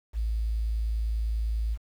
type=tone with quantisation; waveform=sine; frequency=55 Hz; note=A1; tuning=in tune; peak=-25 dBFS; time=0.13-1.78 s; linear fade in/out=50 ms; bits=9; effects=none